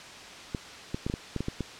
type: clicks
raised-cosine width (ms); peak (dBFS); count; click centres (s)
3; -17; 9; 0.548 / 0.945 / 1.065 / 1.099 / 1.139 / 1.363 / 1.406 / 1.484 / 1.607
effects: white hiss -44 dBFS RMS until 1.79 s + low-pass 5000 Hz 12 dB/octave